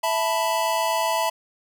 square chord, E suspended fourth, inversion none, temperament equal, 659.3 / 880 / 987.8 Hz, E5 / A5 / B5, 0 / 0 / 0 cents, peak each -26 dBFS, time 0.03-1.3 s, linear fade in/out 10 ms, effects none

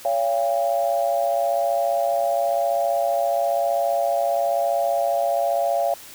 sine tone cluster, 565 / 686 / 801 Hz, C#5 / F5 / G5, +33 / -31 / +37 cents, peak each -23 / -21 / -27 dBFS, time 0.05-5.94 s, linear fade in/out 2 ms, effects white hiss -42 dBFS RMS until 6.14 s

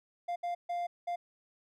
triangle tone bursts at uneven times, 698.5 Hz, F5, in tune, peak -30 dBFS, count 4, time 0.28-0.36 / 0.43-0.55 / 0.69-0.87 / 1.07-1.16 s, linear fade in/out 10 ms, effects none

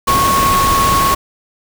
sine tone in noise, 1100 Hz, C#6, 14 cents flat, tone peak -11 dBFS, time 0.07-1.15 s, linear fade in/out 10 ms, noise pink, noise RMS -17 dBFS, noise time 0.07-1.15 s, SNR +3 dB, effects none

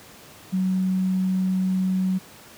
triangle tone with tanh clipping, 187 Hz, F#3, 19 cents sharp, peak -19 dBFS, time 0.52-2.19 s, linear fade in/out 20 ms, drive 3 dB, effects pink hiss -46 dBFS RMS until 2.57 s + high-pass 100 Hz 12 dB/octave

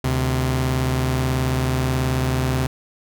sawtooth tone pair together, 74 / 129.51 Hz, D2 / C3, +14 / -17 cents, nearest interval minor seventh, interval 969 cents, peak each -20 / -16 dBFS, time 0.04-2.67 s, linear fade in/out 5 ms, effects none

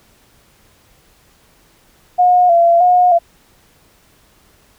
sine tone with vibrato, 701 Hz, F5, 6 cents sharp, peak -7 dBFS, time 2.18-3.19 s, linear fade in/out 20 ms, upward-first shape square, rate 1.6 Hz, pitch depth 47 cents each way, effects pink hiss -52 dBFS RMS until 4.78 s

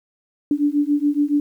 sine beating tone pair, 287.8 / 294.9 Hz, D4 / D4, -35 / +7 cents, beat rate 7.1 Hz, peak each -19 dBFS, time 0.51-1.4 s, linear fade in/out 2 ms, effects 9-bit

